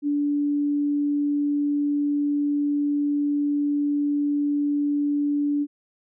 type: tone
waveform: sine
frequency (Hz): 290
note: D4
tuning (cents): -22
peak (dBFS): -20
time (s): 0.02-5.67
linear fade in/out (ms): 50
effects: none